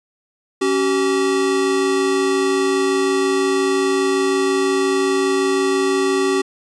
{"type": "tone pair together", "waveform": "square", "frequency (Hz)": [277.2, 382.8], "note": ["C#4", "G4"], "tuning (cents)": [0, -41], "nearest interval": "tritone", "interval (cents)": 559, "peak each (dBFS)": [-22, -17], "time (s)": [0.61, 6.42], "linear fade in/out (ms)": 10, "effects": ["resampled to 22050 Hz"]}